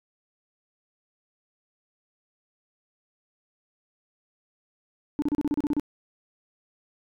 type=tone bursts; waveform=sine; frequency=293.7 Hz; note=D4; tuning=in tune; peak=-19 dBFS; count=10; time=5.19-5.797 s; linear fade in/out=0 ms; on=31 ms; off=33 ms; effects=tanh soft clip ceiling -20 dBFS